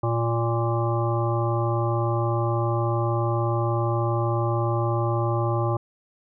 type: harmonic tone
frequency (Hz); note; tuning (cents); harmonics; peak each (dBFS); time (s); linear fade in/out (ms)
116.54; A#2; 0; 1 / 3 / 5 / 7 / 9 / 10; -23 / -28 / -30 / -31 / -33 / -33; 0.03-5.77; 5
effects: none